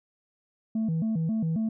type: tone with vibrato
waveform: sine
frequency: 189.5 Hz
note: F#3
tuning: 42 cents sharp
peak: -22 dBFS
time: 0.75-1.69 s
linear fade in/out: 5 ms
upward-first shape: square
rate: 3.7 Hz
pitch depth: 270 cents each way
effects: tanh soft clip ceiling -23 dBFS